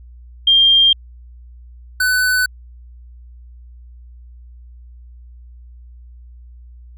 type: tone pair in turn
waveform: sine / square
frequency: 3196 / 1501.4 Hz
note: G7 / F#6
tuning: +33 / +25 cents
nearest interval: octave + minor second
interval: 1308 cents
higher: first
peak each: -8 / -14 dBFS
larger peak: first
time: 0.47-0.93 / 2-2.46 s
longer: neither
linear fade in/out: 5 ms
effects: added 60 Hz sine -37 dBFS peak until 6.97 s